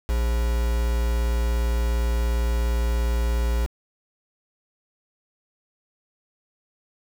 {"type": "tone with quantisation", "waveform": "triangle", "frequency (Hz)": 58.6, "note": "A#1", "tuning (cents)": 10, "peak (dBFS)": -18, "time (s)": [0.08, 3.67], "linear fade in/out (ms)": 20, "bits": 5, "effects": []}